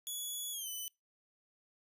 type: tone with pitch glide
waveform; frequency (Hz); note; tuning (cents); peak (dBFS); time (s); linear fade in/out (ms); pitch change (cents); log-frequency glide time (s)
5% pulse; 3392 to 3005; G#7 to F#7; +36 to +26; -31; 0.07-0.88; 0; -210; 0.52-0.69
effects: noise-tail reverb RT60 0.2 s tail -24 dB re dry + resampled to 32000 Hz